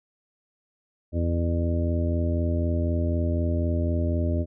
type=harmonic tone with a mistuned harmonic; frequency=84 Hz; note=E2; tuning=33 cents sharp; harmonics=1 / 2 / 3 / 4 / 5 / 6 / 7; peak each=-23 / -34 / -30 / -33 / -40 / -44 / -33 dBFS; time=1.12-4.46 s; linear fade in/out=50 ms; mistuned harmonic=7; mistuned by=+40 cents; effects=none